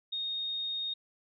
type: tone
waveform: sine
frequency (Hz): 3709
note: A#7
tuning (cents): -9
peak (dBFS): -32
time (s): 0.12-0.94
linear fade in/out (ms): 10
effects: none